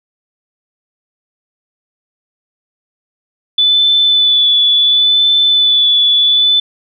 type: tone with vibrato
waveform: sine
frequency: 3481 Hz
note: A7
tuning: 19 cents flat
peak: -7 dBFS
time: 3.58-6.6 s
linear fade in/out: 5 ms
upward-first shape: sine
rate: 0.71 Hz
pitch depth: 21 cents each way
effects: none

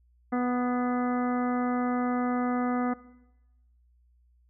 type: harmonic tone with a mistuned harmonic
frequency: 246.9 Hz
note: B3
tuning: in tune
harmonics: 1 / 2 / 3 / 4 / 5 / 6 / 7 / 8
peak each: -26 / -34 / -33 / -44 / -36 / -44 / -45 / -45 dBFS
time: 0.32-2.94 s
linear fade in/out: 10 ms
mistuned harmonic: 8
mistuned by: +37 cents
effects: noise-tail reverb RT60 1.0 s tail -19 dB re dry + added 60 Hz sine -60 dBFS peak until 4.49 s

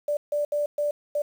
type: tone bursts at uneven times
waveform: sine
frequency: 587.3 Hz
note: D5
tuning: in tune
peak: -22 dBFS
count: 5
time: 0.08-0.17 / 0.32-0.45 / 0.52-0.66 / 0.78-0.91 / 1.15-1.22 s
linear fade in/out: 5 ms
effects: 8-bit

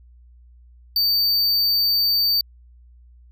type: tone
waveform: square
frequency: 4600 Hz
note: D8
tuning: 37 cents flat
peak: -17 dBFS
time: 0.96-2.41 s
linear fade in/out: 2 ms
effects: added 60 Hz sine -46 dBFS peak until 3.31 s

